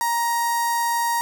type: tone with notch filter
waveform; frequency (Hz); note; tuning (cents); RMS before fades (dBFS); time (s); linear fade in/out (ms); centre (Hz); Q
sawtooth; 938; A#5; +11; -22; 0.01-1.21; 0; 3000; 0.8
effects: none